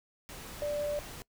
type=tone in noise; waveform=sine; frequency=587.3 Hz; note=D5; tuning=in tune; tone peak=-30 dBFS; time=0.62-0.99 s; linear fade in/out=0 ms; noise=pink; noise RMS=-45 dBFS; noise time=0.29-1.22 s; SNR=+12 dB; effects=noise-tail reverb RT60 0.1 s tail -22 dB re dry